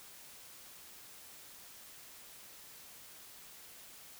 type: silence
effects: white hiss -54 dBFS RMS until 4.19 s